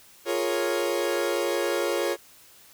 40% pulse chord, Bb minor seventh, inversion second, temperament equal, 349.2 / 415.3 / 466.2 / 554.4 Hz, F4 / Ab4 / Bb4 / Db5, 0 / 0 / 0 / 0 cents, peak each -28 / -30 / -30 / -28 dBFS, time 0.25-2.17 s, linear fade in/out 50 ms, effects white hiss -53 dBFS RMS until 2.73 s

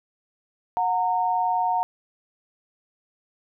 sine tone pair together, 730 / 919.7 Hz, F#5 / A#5, -24 / -24 cents, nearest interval major third, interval 400 cents, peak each -23 dBFS, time 0.77-1.83 s, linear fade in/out 0 ms, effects none

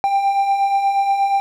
triangle beating tone pair, 784 / 792.4 Hz, G5 / G5, 0 / +18 cents, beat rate 8.4 Hz, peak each -22 / -13 dBFS, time 0.04-1.4 s, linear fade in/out 0 ms, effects none

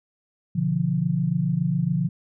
sine chord, B diminished, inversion none, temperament equal with one note detuned, 123.47 / 146.83 / 174.01 Hz, B2 / D3 / F3, 0 / 0 / -6 cents, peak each -29 / -24 / -23 dBFS, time 0.55-2.09 s, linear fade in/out 10 ms, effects none

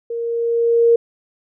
sine tone with level ramp, 466.2 Hz, A#4, in tune, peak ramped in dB -22 to -8 dBFS, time 0.1-0.96 s, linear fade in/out 5 ms, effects none

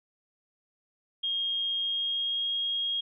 sine tone with pitch glide, 3242 to 3265 Hz, G#7 to G#7, -42 to -30 cents, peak -27 dBFS, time 1.23-3.01 s, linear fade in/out 10 ms, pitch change +12 cents, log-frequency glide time 1.77-2.49 s, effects none

